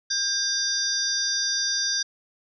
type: tone cluster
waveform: sine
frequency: 1596 / 3632 / 4798 / 5670 / 5900 Hz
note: G6 / A#7 / D8 / F8 / F#8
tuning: +31 / -46 / +36 / +25 / -6 cents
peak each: -31 / -32 / -26 / -31 / -29 dBFS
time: 0.1-2.03 s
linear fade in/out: 10 ms
effects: none